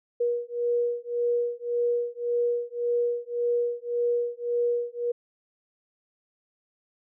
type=beating tone pair; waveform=sine; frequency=478.1 / 479.9 Hz; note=A#4 / B4; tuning=+44 / -50 cents; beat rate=1.8 Hz; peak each=-27 dBFS; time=0.2-5.12 s; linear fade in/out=10 ms; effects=none